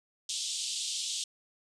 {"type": "band-pass noise", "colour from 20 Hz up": "pink", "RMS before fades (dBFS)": -35, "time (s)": [0.29, 1.24], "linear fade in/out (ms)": 2, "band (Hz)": [3100, 8800], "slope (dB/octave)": 48, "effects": []}